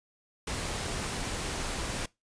pink noise, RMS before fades -34 dBFS, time 0.47-2.06 s, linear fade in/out 5 ms, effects noise-tail reverb RT60 0.2 s tail -22 dB re dry + resampled to 22050 Hz

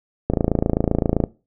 click train, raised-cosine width 2 ms, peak -4 dBFS, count 27, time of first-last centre 0.3-1.239 s, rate 27.7 Hz, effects noise-tail reverb RT60 0.3 s tail -20 dB re dry

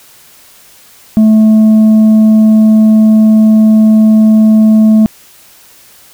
triangle tone with tanh clipping, 217.6 Hz, A3, 19 cents flat, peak -3 dBFS, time 1.17-5.06 s, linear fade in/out 0 ms, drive 8 dB, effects white hiss -40 dBFS RMS until 6.13 s

